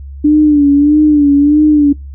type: tone with vibrato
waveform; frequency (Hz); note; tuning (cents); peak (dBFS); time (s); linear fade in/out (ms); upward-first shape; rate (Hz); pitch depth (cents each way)
sine; 293.7; D4; 0; -4; 0.24-1.93; 10; sine; 1.6; 64
effects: noise-tail reverb RT60 0.2 s tail -22 dB re dry + added 69 Hz sine -25 dBFS peak until 2.14 s